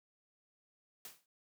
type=noise with exponential decay; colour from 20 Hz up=white; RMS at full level=-45 dBFS; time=1.05-1.26 s; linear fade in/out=2 ms; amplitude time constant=45 ms; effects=high-pass 100 Hz 12 dB/octave